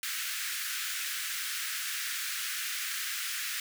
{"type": "high-pass noise", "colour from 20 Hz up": "pink", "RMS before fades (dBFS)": -35, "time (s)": [0.03, 3.6], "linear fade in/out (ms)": 2, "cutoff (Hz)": 1400, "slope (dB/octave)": 48, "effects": []}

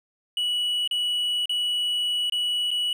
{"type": "tone with dropouts", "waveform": "triangle", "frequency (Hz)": 2939, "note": "F#7", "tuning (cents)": -12, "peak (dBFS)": -21, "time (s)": [0.37, 2.93], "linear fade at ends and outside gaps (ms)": 2, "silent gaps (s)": [[0.876, 0.911], [1.457, 1.494], [2.298, 2.322], [2.707, 2.713]], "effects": []}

